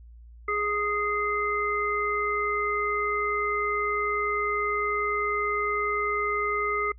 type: harmonic tone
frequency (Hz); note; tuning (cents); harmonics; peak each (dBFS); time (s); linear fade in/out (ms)
415.3; G#4; 0; 1 / 3 / 5; -30 / -27 / -30; 0.48-6.92; 5
effects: noise-tail reverb RT60 0.1 s tail -25 dB re dry + added 58 Hz sine -45 dBFS peak until 6.98 s